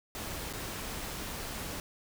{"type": "noise with dropouts", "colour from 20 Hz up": "pink", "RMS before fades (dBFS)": -39, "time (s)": [0.15, 1.8], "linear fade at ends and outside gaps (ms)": 1, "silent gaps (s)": [0.528, 0.535], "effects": []}